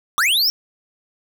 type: linear sweep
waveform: square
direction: up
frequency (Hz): 1100 to 5600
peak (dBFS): -15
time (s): 0.18-0.5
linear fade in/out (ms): 0
effects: none